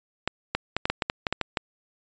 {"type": "clicks", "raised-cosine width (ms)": 0.3, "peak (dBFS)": -8, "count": 11, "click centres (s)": [0.276, 0.55, 0.766, 0.855, 0.9, 1.022, 1.099, 1.268, 1.326, 1.413, 1.572], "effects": ["resampled to 16000 Hz"]}